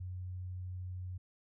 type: tone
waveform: sine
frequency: 91.3 Hz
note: F#2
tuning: 23 cents flat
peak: -39 dBFS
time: 0-1.18 s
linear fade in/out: 10 ms
effects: none